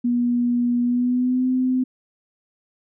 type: tone with pitch glide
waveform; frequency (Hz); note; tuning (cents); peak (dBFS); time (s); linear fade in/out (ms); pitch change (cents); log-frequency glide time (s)
sine; 241.8 to 255.9; B3 to C4; -36 to -38; -17; 0.04-1.84; 10; +98; 0.82-1.47
effects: none